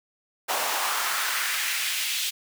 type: noise with high-pass filter sweep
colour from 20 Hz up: pink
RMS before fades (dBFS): -27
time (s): 0.48-2.31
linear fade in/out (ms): 20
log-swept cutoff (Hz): 700 to 3300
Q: 1.7
effects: none